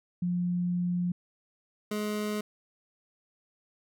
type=tone pair in turn; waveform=sine / 25% pulse; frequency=177 / 210.5 Hz; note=F3 / G#3; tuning=+23 / +24 cents; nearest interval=minor third; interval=301 cents; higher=second; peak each=-26 dBFS; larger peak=neither; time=0.22-1.12 / 1.91-2.41 s; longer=first; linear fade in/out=5 ms; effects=none